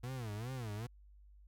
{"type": "tone with vibrato", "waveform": "40% pulse", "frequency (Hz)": 116.54, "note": "A#2", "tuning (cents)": 0, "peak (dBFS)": -39, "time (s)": [0.03, 0.87], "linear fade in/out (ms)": 10, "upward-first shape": "sine", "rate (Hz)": 2.5, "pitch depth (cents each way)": 220, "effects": ["added 50 Hz sine -57 dBFS peak until 1.47 s"]}